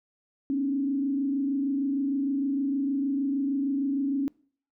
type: tone with frequency modulation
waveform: sine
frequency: 276 Hz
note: C#4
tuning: 7 cents flat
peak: -24 dBFS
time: 0.5-4.28 s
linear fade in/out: 0 ms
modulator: 26.5 Hz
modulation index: 0.62
effects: noise-tail reverb RT60 0.5 s tail -25 dB re dry